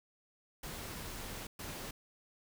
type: noise bursts at uneven times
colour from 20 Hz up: pink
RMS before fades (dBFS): -44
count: 2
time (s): 0.63-1.47 / 1.59-1.91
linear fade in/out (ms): 5
effects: none